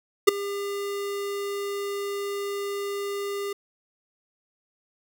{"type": "tone with ADSR envelope", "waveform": "square", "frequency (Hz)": 402.1, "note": "G4", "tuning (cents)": 44, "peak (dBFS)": -9, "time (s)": [0.27, 3.53], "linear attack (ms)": 15, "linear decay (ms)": 9, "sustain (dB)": -20, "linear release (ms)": 5, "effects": []}